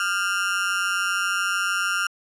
35% pulse tone with amplitude modulation, 1396.9 Hz, F6, in tune, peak -16 dBFS, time 0-2.07 s, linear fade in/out 2 ms, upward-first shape sine, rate 187 Hz, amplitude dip 85%, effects low-pass 10000 Hz 12 dB/octave

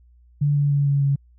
sine tone with pitch steps, 145.1 / 143.68 / 142.28 / 140.89 / 139.51 Hz, D3 / D3 / C#3 / C#3 / C#3, -21 / -38 / +45 / +28 / +11 cents, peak -16 dBFS, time 0.41-1.16 s, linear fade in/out 10 ms, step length 150 ms, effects added 60 Hz sine -50 dBFS peak until 1.38 s

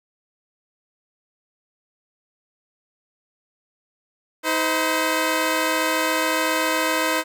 10% pulse tone pair together, 317.3 / 513 Hz, D#4 / C5, +34 / -34 cents, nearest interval minor sixth, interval 832 cents, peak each -14 dBFS, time 4.43-7.24 s, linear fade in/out 50 ms, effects none

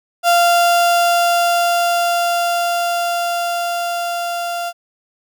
35% pulse tone with level ramp, 693 Hz, F5, 14 cents flat, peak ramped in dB -8 to -19 dBFS, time 0.23-4.73 s, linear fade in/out 50 ms, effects none

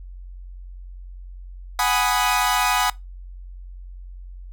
sawtooth chord, G# minor seventh, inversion third, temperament equal, 740 / 830.6 / 987.8 / 1244.5 Hz, F#5 / G#5 / B5 / D#6, 0 / 0 / 0 / 0 cents, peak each -20 dBFS, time 1.79-2.9 s, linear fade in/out 2 ms, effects noise-tail reverb RT60 0.2 s tail -22 dB re dry + added 45 Hz sine -35 dBFS peak until 4.52 s

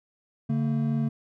triangle tone pair together, 142.6 / 226.4 Hz, C#3 / A3, +49 / +50 cents, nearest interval minor sixth, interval 801 cents, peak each -24 dBFS, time 0.49-1.09 s, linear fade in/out 10 ms, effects none

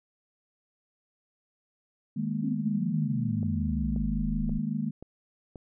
sine chord, D# suspended fourth, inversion none, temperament equal, 155.56 / 207.7 / 233.1 Hz, D#3 / G#3 / A#3, 0 / 0 / 0 cents, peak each -33 / -31 / -32 dBFS, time 2.16-4.91 s, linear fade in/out 10 ms
sine exponential sweep, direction down, 277.2 to 30.49 Hz, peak -30 dBFS, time 2.43-4.59 s, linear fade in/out 10 ms
click train, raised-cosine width 2 ms, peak -29 dBFS, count 5, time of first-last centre 3.43-5.558 s, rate 1.88 Hz
effects none

